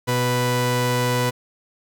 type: tone pair together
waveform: sawtooth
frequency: 123.47 / 493.9 Hz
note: B2 / B4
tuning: 0 / 0 cents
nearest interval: 2 octaves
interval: 2400 cents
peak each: -17 dBFS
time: 0.07-1.31 s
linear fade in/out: 20 ms
effects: none